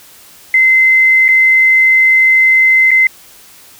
sine tone with dropouts, 2063 Hz, C7, 25 cents flat, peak -5 dBFS, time 0.54-3.07 s, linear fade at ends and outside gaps 2 ms, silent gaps 1.282-1.287 / 2.908-2.914 s, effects white hiss -40 dBFS RMS until 3.79 s

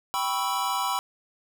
square chord, C# half-diminished seventh, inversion second, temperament equal, 784 / 987.8 / 1108.7 / 1318.5 Hz, G5 / B5 / C#6 / E6, 0 / 0 / 0 / 0 cents, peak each -32 / -29 / -33 / -33 dBFS, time 0.14-0.99 s, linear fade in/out 0 ms, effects none

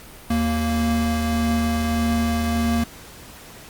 square tone pair together, 77.78 / 231.7 Hz, D#2 / A#3, 0 / -10 cents, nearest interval octave + perfect fifth, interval 1890 cents, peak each -25 / -21 dBFS, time 0.3-2.84 s, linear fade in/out 5 ms, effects pink hiss -42 dBFS RMS until 3.69 s + Opus 48 kbps

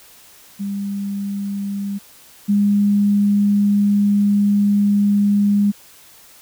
sine tone pair in turn, 199.9 / 203.6 Hz, G3 / G#3, +34 / -34 cents, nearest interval unison, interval 32 cents, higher second, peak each -21 / -12 dBFS, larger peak second, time 0.59-1.99 / 2.48-5.72 s, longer second, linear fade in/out 20 ms, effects white hiss -46 dBFS RMS until 6.41 s

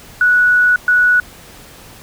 sine tone bursts at uneven times, 1471 Hz, F#6, 11 cents flat, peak -8 dBFS, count 2, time 0.21-0.76 / 0.88-1.2 s, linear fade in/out 2 ms, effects pink hiss -39 dBFS RMS until 2.02 s

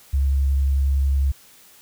sine tone with vibrato, 68.6 Hz, C#2, 17 cents flat, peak -16 dBFS, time 0.13-1.32 s, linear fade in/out 10 ms, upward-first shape sine, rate 11 Hz, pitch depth 13 cents each way, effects white hiss -50 dBFS RMS until 1.81 s

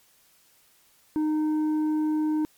sine tone with tanh clipping, 307.8 Hz, D#4, 19 cents flat, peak -23 dBFS, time 1.16-2.45 s, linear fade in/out 0 ms, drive 5 dB, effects white hiss -61 dBFS RMS until 2.57 s + MP3 96 kbps

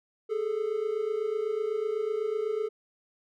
triangle tone pair together, 412 / 440 Hz, G#4 / A4, -14 / 0 cents, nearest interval minor second, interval 114 cents, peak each -30 / -27 dBFS, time 0.29-2.69 s, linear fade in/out 20 ms, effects none

